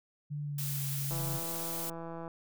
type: tone with pitch glide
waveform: sine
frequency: 146.83 to 138.59 Hz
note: D3 to C#3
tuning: 0 to 0 cents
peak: -34 dBFS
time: 0.3-1.39 s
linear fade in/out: 20 ms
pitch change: -100 cents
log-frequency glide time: 0.43-0.8 s
type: noise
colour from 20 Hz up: blue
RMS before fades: -38 dBFS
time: 0.58-1.9 s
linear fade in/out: 5 ms
type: click train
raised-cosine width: 1 ms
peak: -29 dBFS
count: 195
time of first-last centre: 1.11-2.279 s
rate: 166 Hz
effects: none